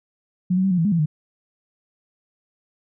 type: tone with pitch steps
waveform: sine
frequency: 181.6 / 187.2 / 193.3 / 179.9 / 163.8 / 207 / 168.2 / 152.2 Hz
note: F#3 / F#3 / G3 / F#3 / E3 / G#3 / E3 / D#3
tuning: -32 / +20 / -24 / -48 / -11 / -5 / +35 / -38 cents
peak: -16 dBFS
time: 0.5-1.06 s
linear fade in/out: 10 ms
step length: 70 ms
effects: none